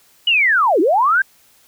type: linear two-way sweep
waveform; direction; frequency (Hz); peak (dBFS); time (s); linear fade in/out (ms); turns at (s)
sine; down then up; 2982 to 296.1 to 1621; -11; 0.27-1.22; 5; 0.8
effects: white hiss -53 dBFS RMS until 1.67 s